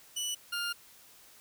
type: tone pair in turn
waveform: 20% pulse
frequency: 2961 / 1406.3 Hz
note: F#7 / F6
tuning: +1 / +12 cents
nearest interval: octave + minor second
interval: 1289 cents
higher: first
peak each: -27 dBFS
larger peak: neither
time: 0.16-0.35 / 0.52-0.73 s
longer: second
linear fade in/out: 10 ms
effects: white hiss -57 dBFS RMS until 1.4 s